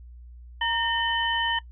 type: tone cluster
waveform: sine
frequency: 934 / 1826 / 3035 Hz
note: A#5 / A#6 / F#7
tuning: +3 / -36 / +43 cents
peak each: -27 dBFS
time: 0.61-1.59 s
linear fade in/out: 5 ms
effects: noise-tail reverb RT60 0.1 s tail -20 dB re dry + added 60 Hz sine -42 dBFS peak until 1.71 s